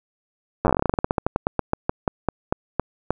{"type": "slowing click train", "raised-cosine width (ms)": 1, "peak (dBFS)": -5, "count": 29, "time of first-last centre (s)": [0.65, 3.106], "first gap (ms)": 9, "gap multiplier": 1.14, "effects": []}